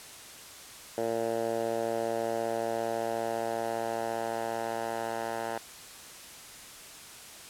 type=tone with band-pass filter sweep; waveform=10% pulse; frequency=114.7 Hz; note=A#2; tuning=28 cents flat; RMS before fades=-32 dBFS; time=0.98-5.58 s; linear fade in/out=0 ms; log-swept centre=530 to 960 Hz; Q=1.8; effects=white hiss -47 dBFS RMS until 7.49 s + low-pass 11000 Hz 12 dB/octave